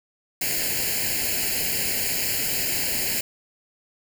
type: noise with comb filter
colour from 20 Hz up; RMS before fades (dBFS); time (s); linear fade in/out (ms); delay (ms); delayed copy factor
white; -25; 0.41-3.21; 5; 0.42; +1
effects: none